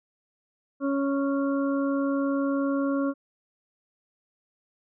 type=harmonic tone; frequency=277.2 Hz; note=C#4; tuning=in tune; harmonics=1 / 2 / 4 / 5; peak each=-24 / -30 / -36 / -38 dBFS; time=0.8-3.14 s; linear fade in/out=50 ms; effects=none